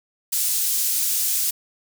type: high-pass noise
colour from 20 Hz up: pink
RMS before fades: -22 dBFS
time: 0.32-1.51 s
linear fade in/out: 10 ms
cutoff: 7500 Hz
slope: 12 dB/octave
effects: none